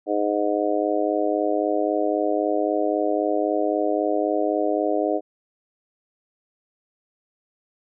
harmonic tone, 103.8 Hz, G#2, in tune, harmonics 3 / 4 / 5 / 6 / 7, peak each -25 / -26 / -27 / -25 / -28 dBFS, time 0.06-5.21 s, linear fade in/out 50 ms, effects none

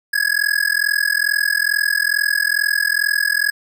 square tone with amplitude modulation, 1674 Hz, G#6, 13 cents sharp, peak -12 dBFS, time 0.13-3.51 s, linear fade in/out 10 ms, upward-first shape sine, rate 42.3 Hz, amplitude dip 100%, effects none

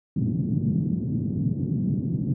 pink band-pass noise, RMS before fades -25 dBFS, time 0.16-2.34 s, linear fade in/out 5 ms, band 130 to 230 Hz, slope 24 dB/octave, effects none

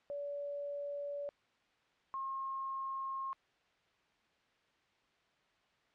sine tone pair in turn, 573 / 1074.2 Hz, D5 / C6, -43 / +45 cents, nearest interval major seventh, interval 1088 cents, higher second, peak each -38 / -37 dBFS, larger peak second, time 0.1-1.29 / 2.14-3.33 s, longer neither, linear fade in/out 0 ms, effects white hiss -72 dBFS RMS until 5.94 s + low-pass 3000 Hz 12 dB/octave

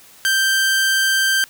sawtooth tone, 1568 Hz, G6, in tune, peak -11 dBFS, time 0.25-1.44 s, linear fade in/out 0 ms, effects white hiss -46 dBFS RMS until 1.49 s

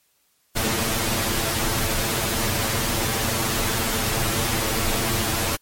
pink noise with comb filter, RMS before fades -23 dBFS, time 0.55-5.57 s, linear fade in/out 20 ms, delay 8.9 ms, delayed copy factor +1, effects white hiss -65 dBFS RMS until 5.61 s + MP3 64 kbps

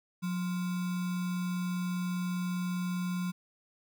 sine tone with sample-and-hold, 180 Hz, F#3, 47 cents flat, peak -30 dBFS, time 0.22-3.32 s, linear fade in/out 20 ms, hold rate 1225 Hz, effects none

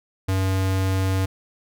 square tone, 95.1 Hz, F#2, 48 cents sharp, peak -20 dBFS, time 0.28-1.26 s, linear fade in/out 10 ms, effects none

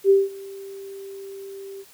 sine tone with ADSR envelope, 392 Hz, G4, in tune, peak -10 dBFS, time 0.04-1.85 s, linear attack 59 ms, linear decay 190 ms, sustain -24 dB, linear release 48 ms, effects white hiss -51 dBFS RMS until 1.93 s

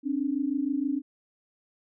sine tone pair together, 267.3 / 293.7 Hz, C4 / D4, +37 / 0 cents, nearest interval major second, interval 163 cents, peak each -28 dBFS, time 0.03-1.02 s, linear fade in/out 50 ms, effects none

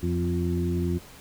harmonic tone with a mistuned harmonic, 87.31 Hz, F2, in tune, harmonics 1 / 2 / 3 / 4, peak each -27 / -28 / -33 / -30 dBFS, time 0.02-0.99 s, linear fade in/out 20 ms, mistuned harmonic 3, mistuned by -15 cents, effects pink hiss -48 dBFS RMS until 1.2 s

